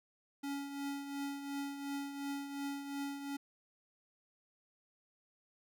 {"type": "tone with tremolo", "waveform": "square", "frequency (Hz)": 280.6, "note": "C#4", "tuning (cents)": 21, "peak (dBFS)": -37, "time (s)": [0.43, 3.37], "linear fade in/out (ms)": 10, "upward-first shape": "triangle", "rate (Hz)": 2.8, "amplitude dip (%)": 60, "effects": []}